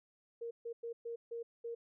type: tone bursts at uneven times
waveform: sine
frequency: 466.2 Hz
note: A#4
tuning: in tune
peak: -39 dBFS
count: 6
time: 0.41-0.51 / 0.65-0.73 / 0.83-0.93 / 1.05-1.16 / 1.31-1.43 / 1.64-1.75 s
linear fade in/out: 10 ms
effects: none